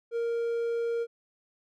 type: tone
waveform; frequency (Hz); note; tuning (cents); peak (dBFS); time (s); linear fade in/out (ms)
triangle; 466.2; A#4; 0; -25; 0.11-1.07; 50
effects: none